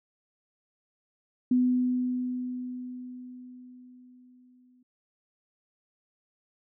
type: tone with exponential decay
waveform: sine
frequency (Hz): 250.4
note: B3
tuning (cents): +24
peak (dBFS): -19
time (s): 1.51-4.83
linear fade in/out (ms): 5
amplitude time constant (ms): 720
effects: none